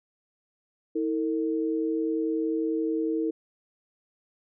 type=tone pair together; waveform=sine; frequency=321.3 / 452.4 Hz; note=E4 / A4; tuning=-44 / +48 cents; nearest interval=tritone; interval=592 cents; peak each=-26 / -29 dBFS; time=0.95-3.31 s; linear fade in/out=10 ms; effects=none